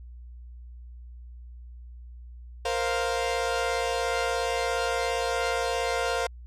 sawtooth chord, Bb suspended second, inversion none, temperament equal, 466.2 / 523.3 / 698.5 Hz, Bb4 / C5 / F5, 0 / 0 / 0 cents, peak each -26 dBFS, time 2.65-6.27 s, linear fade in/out 5 ms, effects added 60 Hz sine -41 dBFS peak until 6.46 s + low-pass 8000 Hz 12 dB/octave

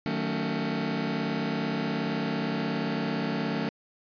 sawtooth chord, D# half-diminished seventh, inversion none, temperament just, 155.56 / 186.68 / 224 / 280 Hz, D#3 / F#3 / A3 / C#4, 0 / +16 / +31 / +18 cents, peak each -30 / -30 / -27 / -29 dBFS, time 0.06-3.69 s, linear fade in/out 0 ms, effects resampled to 11025 Hz

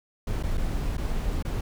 brown noise with dropouts, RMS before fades -27 dBFS, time 0.27-1.61 s, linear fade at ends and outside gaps 5 ms, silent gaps 0.428-0.434 / 0.573-0.577 / 0.97-0.978 / 1.426-1.449 s, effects none

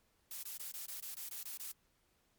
blue noise bursts, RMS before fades -45 dBFS, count 10, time 0.31-1.717 s, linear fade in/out 2 ms, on 120 ms, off 23 ms, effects pink hiss -75 dBFS RMS until 2.38 s + MP3 96 kbps

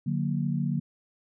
sine chord, D augmented, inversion none, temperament equal with one note detuned, 146.83 / 181.4 / 233.1 Hz, D3 / F#3 / A#3, 0 / -34 / 0 cents, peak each -28 / -30 / -31 dBFS, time 0.06-0.8 s, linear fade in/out 10 ms, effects none

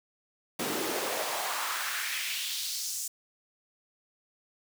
pink noise with high-pass filter sweep, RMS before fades -33 dBFS, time 0.59-3.08 s, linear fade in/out 5 ms, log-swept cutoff 250 to 7300 Hz, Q 2, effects none

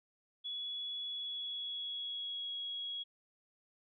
sine tone with pitch glide, 3387 to 3321 Hz, G#7 to G#7, +33 to -1 cents, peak -38 dBFS, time 0.44-3.04 s, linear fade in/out 20 ms, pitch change -34 cents, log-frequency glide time 1.07-2.52 s, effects none

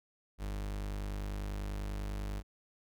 40% pulse tone, 50.2 Hz, G1, 42 cents sharp, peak -35 dBFS, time 0.38-2.43 s, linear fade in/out 50 ms, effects none

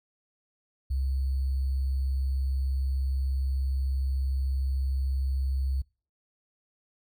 sine tone with sample-and-hold, 66.7 Hz, C2, 34 cents sharp, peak -25 dBFS, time 0.9-5.82 s, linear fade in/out 10 ms, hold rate 4410 Hz, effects noise-tail reverb RT60 0.4 s tail -26 dB re dry

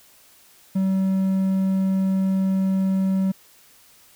triangle tone, 191 Hz, G3, 45 cents flat, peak -16 dBFS, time 0.75-3.32 s, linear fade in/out 10 ms, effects white hiss -53 dBFS RMS until 4.15 s

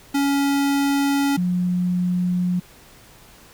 square / sine tone pair in turn, 280 / 179.21 Hz, C#4 / F3, +18 / +45 cents, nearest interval minor sixth, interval 773 cents, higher first, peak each -18 / -18 dBFS, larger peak neither, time 0.14-1.37 / 1.37-2.6 s, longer neither, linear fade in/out 10 ms, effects pink hiss -48 dBFS RMS until 3.53 s

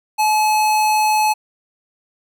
square tone, 857 Hz, A5, 46 cents flat, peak -14 dBFS, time 0.18-1.34 s, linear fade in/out 20 ms, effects none

